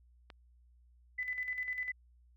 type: click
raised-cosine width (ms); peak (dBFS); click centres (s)
0.3; -33; 0.302
type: tone with tremolo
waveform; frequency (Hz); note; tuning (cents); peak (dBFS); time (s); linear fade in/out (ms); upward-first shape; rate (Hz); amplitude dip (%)
sine; 2003; B6; +24; -33; 1.18-1.92; 10; square; 10; 55
effects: added 60 Hz sine -61 dBFS peak until 2.36 s